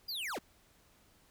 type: linear sweep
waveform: square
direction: down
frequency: 4978 to 123.47 Hz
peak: -37 dBFS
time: 0.08-0.39 s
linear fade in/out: 10 ms
effects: pink hiss -66 dBFS RMS until 1.3 s